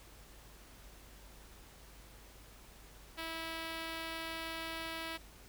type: tone with notch filter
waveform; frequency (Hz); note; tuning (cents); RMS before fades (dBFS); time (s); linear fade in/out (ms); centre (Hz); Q
5% pulse; 326.2; E4; -18; -42; 3.17-5.18; 20; 8600; 2
effects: added 50 Hz sine -57 dBFS peak until 5.48 s + pink hiss -58 dBFS RMS until 5.48 s